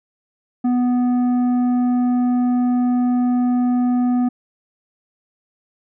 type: tone with tanh clipping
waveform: sine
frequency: 246.9 Hz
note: B3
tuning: in tune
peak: -16 dBFS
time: 0.64-4.29 s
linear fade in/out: 10 ms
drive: 8 dB
effects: none